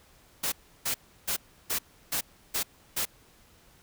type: noise bursts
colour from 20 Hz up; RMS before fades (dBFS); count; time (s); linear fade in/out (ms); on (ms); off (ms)
white; -29; 7; 0.43-3.054; 10; 92; 330
effects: pink hiss -59 dBFS RMS until 3.82 s